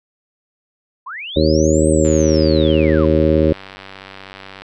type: linear two-way sweep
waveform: sine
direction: up then down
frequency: 932.3 to 8372 to 932.3 Hz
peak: -26 dBFS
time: 1.06-3.06 s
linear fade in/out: 10 ms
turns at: 1.88 s
type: harmonic tone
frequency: 78.2 Hz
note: D#2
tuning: 9 cents sharp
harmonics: 1 / 2 / 3 / 4 / 5 / 6 / 7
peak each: -18 / -20 / -20 / -17 / -18 / -22 / -17 dBFS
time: 1.36-3.53 s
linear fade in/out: 5 ms
type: click train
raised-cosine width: 0.3 ms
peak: -18 dBFS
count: 249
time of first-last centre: 2.05-4.62 s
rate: 96.5 Hz
effects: none